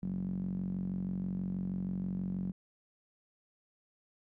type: tone with band-pass filter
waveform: sawtooth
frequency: 46.25 Hz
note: F#1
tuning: in tune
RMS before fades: -36 dBFS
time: 0.02-2.52 s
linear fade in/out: 10 ms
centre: 190 Hz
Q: 7.3
effects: none